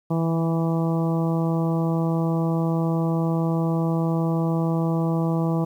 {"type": "harmonic tone with a mistuned harmonic", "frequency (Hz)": 164.81, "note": "E3", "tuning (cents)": 0, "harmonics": [1, 2, 3, 4, 5, 6, 7], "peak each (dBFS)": [-21, -27, -31, -33, -35, -37, -38], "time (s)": [0.1, 5.65], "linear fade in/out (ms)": 10, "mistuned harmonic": 1, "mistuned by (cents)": -16, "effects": ["9-bit"]}